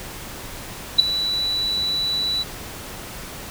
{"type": "tone with ADSR envelope", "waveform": "sine", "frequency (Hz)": 3951, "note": "B7", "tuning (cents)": 0, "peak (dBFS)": -5, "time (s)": [0.98, 2.44], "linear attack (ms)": 17, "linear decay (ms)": 6, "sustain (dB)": -15, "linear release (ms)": 26, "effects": ["pink hiss -35 dBFS RMS until 3.5 s"]}